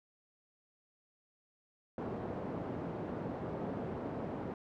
pink band-pass noise, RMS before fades -40 dBFS, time 1.98-4.54 s, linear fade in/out 2 ms, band 150 to 690 Hz, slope 12 dB/octave, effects none

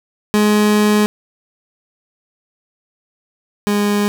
30% pulse tone pair in turn, 210 / 205.7 Hz, G#3 / G#3, +19 / -16 cents, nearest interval unison, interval 35 cents, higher first, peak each -8 / -11 dBFS, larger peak first, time 0.34-1.06 / 3.67-4.08 s, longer first, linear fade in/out 0 ms, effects none

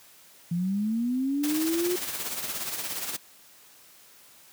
sine linear sweep, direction up, 167.1 to 362.7 Hz, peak -24 dBFS, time 0.51-1.96 s, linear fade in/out 5 ms
white noise with tremolo, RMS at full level -31 dBFS, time 1.43-3.17 s, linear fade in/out 10 ms, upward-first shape sine, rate 17 Hz, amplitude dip 50%
effects white hiss -54 dBFS RMS until 4.52 s + high-pass 100 Hz 12 dB/octave

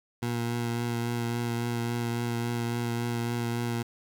20% pulse tone with vibrato, 118.4 Hz, A#2, 27 cents sharp, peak -23 dBFS, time 0.22-3.83 s, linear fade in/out 10 ms, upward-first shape triangle, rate 3.6 Hz, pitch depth 19 cents each way, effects 9-bit

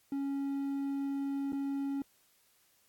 triangle tone with dropouts, 277.2 Hz, C#4, in tune, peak -30 dBFS, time 0.12-2.02 s, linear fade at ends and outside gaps 2 ms, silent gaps 1.522-1.53 s, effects white hiss -69 dBFS RMS until 2.88 s + AAC 64 kbps

